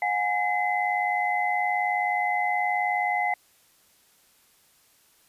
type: tone cluster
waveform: sine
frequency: 723 / 822 / 2041 Hz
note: F#5 / G#5 / C7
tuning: -40 / -18 / -44 cents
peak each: -27 dBFS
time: 0.02-3.34 s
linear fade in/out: 2 ms
effects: white hiss -61 dBFS RMS until 5.28 s + resampled to 32000 Hz